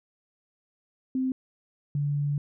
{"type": "tone pair in turn", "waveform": "sine", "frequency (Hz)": [260, 144.41], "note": ["C4", "D3"], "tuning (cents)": [-11, -29], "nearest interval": "minor seventh", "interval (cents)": 1018, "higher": "first", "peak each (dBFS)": -24, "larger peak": "neither", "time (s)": [[1.15, 1.32], [1.95, 2.38]], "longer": "second", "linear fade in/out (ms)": 2, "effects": []}